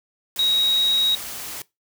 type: tone in noise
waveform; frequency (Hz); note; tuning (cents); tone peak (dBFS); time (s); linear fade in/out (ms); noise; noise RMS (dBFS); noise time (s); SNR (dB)
sine; 3804; A#7; +34; -17; 0.39-1.15; 2; white; -33; 0.36-1.62; +13
effects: noise-tail reverb RT60 0.2 s tail -21 dB re dry